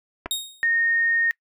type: clicks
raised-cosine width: 0.5 ms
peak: -15 / -16 dBFS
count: 2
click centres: 0.259 / 0.262 s
type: tone with exponential decay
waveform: sawtooth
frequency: 3729 Hz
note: A#7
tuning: in tune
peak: -17 dBFS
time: 0.31-0.67 s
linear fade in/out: 1 ms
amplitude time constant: 77 ms
type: tone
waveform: sine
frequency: 1846 Hz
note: A#6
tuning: 17 cents flat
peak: -18 dBFS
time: 0.63-1.31 s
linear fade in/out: 0 ms
effects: noise-tail reverb RT60 0.1 s tail -24 dB re dry